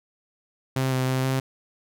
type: tone with pitch steps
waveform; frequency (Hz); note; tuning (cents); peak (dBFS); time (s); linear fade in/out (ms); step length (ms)
sawtooth; 131.8 / 129.4 / 130.4 / 132.2; C3 / C3 / C3 / C3; +13 / -19 / -5 / +18; -18; 0.76-1.4; 5; 160
effects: none